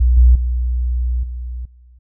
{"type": "tone with level steps", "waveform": "sine", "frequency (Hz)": 61.1, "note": "B1", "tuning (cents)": -18, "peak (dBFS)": [-9, -5, -15, -23, -42], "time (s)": [0, 1.99], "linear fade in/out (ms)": 10, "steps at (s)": [0.17, 0.35, 1.23, 1.65], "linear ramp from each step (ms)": 5, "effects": []}